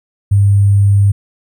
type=tone with sample-and-hold; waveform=sine; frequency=100 Hz; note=G2; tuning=35 cents sharp; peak=-6 dBFS; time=0.31-1.12 s; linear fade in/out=10 ms; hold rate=8820 Hz; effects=none